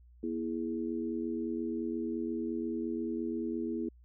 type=chord; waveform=sine; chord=E major; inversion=second; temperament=equal with one note detuned; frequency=240.9 / 329.6 / 415.3 Hz; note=B3 / E4 / G#4; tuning=-43 / 0 / 0 cents; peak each=-36 / -35 / -40 dBFS; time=0.23-3.89 s; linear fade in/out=5 ms; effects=added 60 Hz sine -55 dBFS peak until 4.04 s